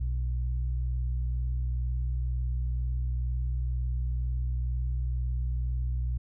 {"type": "tone pair together", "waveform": "sine", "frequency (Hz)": [61.38, 123.47], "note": ["B1", "B2"], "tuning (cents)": [-10, 0], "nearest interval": "octave", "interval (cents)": 1210, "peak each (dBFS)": [-27, -36], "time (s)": [0, 6.18], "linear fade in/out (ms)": 10, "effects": []}